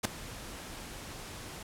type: noise with ADSR envelope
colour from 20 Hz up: pink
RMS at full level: -25 dBFS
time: 0.03-1.63 s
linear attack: 20 ms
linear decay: 6 ms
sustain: -19 dB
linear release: 4 ms
effects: low-pass 12000 Hz 12 dB/octave